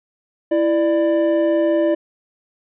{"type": "tone pair together", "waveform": "triangle", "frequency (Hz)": [332.3, 593], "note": ["E4", "D5"], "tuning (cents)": [14, 17], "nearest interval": "minor seventh", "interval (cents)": 1003, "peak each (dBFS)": -15, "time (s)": [0.51, 1.95], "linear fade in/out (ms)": 10, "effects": ["resampled to 8000 Hz"]}